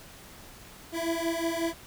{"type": "beating tone pair", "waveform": "25% pulse", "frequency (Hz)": [329.6, 335.1], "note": ["E4", "E4"], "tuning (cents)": [0, 29], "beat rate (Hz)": 5.5, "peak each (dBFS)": -27, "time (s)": [0.92, 1.74], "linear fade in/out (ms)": 50, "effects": ["pink hiss -49 dBFS RMS until 1.86 s"]}